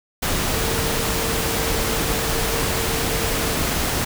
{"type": "tone in noise", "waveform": "sine", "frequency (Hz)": 453.7, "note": "A#4", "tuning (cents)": -47, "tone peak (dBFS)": -29, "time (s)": [0.52, 3.54], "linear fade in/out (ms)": 10, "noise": "pink", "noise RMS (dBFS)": -22, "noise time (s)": [0.22, 4.05], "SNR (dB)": -10, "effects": []}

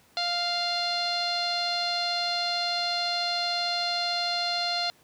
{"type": "tone with low-pass filter", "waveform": "sawtooth", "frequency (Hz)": 698.5, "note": "F5", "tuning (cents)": 0, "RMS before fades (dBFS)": -28, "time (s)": [0.17, 4.9], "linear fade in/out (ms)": 0, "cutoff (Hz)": 4200, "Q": 7.9, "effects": ["pink hiss -60 dBFS RMS until 5.03 s", "high-pass 80 Hz 12 dB/octave"]}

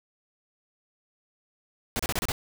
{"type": "noise bursts", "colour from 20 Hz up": "pink", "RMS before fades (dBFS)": -28, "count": 6, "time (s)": [1.96, 2.319], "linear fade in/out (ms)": 0, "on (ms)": 34, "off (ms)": 31, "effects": []}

